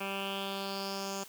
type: tone with low-pass filter sweep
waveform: 10% pulse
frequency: 196 Hz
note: G3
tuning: in tune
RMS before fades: -37 dBFS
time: 0-1.24 s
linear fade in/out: 10 ms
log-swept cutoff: 2400 to 6900 Hz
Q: 4.3
effects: white hiss -52 dBFS RMS until 1.28 s + high-pass 80 Hz 12 dB/octave